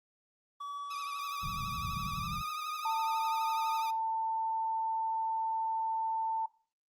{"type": "tone with pitch glide", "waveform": "triangle", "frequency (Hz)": [1142, 1238.2], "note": ["D6", "D#6"], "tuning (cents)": [-49, -9], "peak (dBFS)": -35, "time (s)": [0.6, 3.83], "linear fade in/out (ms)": 10, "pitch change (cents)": 140, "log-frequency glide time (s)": [2.15, 2.42]}
{"type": "tone with vibrato", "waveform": "15% pulse", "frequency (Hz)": 1244.5, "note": "D#6", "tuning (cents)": 0, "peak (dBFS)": -35, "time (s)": [0.9, 3.91], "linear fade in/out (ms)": 10, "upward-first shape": "triangle", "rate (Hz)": 12, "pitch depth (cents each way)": 100}
{"type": "low-pass noise", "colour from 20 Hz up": "white", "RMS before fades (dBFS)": -41, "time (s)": [1.43, 2.42], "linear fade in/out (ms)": 2, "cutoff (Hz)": 190, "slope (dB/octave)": 48}
{"type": "tone", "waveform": "sine", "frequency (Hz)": 893, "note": "A5", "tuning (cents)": 25, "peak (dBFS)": -30, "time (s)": [2.85, 6.46], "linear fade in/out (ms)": 5}
{"effects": ["noise-tail reverb RT60 0.4 s tail -20 dB re dry", "Opus 32 kbps"]}